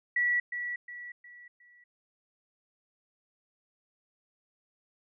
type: tone with echo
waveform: sine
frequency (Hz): 1943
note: B6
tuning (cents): -29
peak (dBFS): -24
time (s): 0.16-0.4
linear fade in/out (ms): 5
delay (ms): 360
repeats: 4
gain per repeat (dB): -8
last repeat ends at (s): 1.84
effects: none